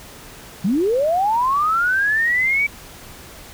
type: linear sweep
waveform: sine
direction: up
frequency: 168.7 to 2300 Hz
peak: -15 dBFS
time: 0.64-2.67 s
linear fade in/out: 10 ms
effects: pink hiss -40 dBFS RMS until 3.53 s